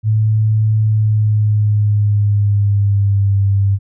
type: tone with pitch glide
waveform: sine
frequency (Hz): 108.6 to 99.01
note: A2 to G2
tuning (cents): -22 to +18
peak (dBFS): -10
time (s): 0.03-3.79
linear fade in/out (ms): 50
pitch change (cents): -160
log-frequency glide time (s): 0.79-3.35
effects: none